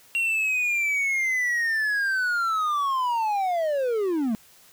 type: linear sweep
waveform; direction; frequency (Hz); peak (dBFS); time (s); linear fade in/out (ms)
triangle; down; 2755 to 207.7; -20; 0.15-4.35; 0
effects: white hiss -54 dBFS RMS until 4.72 s